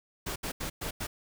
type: noise bursts at uneven times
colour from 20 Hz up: pink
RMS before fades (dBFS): -35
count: 5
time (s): 0.26-0.36 / 0.43-0.52 / 0.6-0.7 / 0.81-0.91 / 1-1.07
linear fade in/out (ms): 10
effects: none